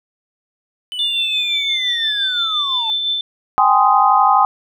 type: linear sweep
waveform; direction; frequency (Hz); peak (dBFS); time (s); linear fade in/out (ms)
triangle; down; 3017 to 855; -22; 0.92-2.9; 0
type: tone with tremolo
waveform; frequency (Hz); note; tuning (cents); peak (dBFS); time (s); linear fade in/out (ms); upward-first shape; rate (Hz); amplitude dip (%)
sine; 3535; A7; +7; -15; 0.99-3.21; 2; sine; 5.8; 35
type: chord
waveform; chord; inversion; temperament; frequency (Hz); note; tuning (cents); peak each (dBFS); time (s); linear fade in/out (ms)
sine; Ab major seventh; third; just; 778.7 / 830.6 / 1038.3 / 1245.9; G5 / Ab5 / C6 / Eb6; -12 / 0 / -14 / +2; -15; 3.58-4.45; 0
effects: none